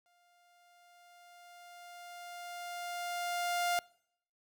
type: tone with exponential growth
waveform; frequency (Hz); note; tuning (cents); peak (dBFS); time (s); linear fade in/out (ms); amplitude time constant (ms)
sawtooth; 702; F5; +9; -25; 0.06-3.79; 0; 810
effects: noise-tail reverb RT60 0.7 s tail -25 dB re dry